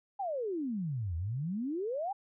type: exponential two-way sweep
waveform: sine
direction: down then up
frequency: 830.6 to 79.1 to 830.6 Hz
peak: -32 dBFS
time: 0.19-2.13 s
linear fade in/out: 10 ms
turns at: 1.16 s
effects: none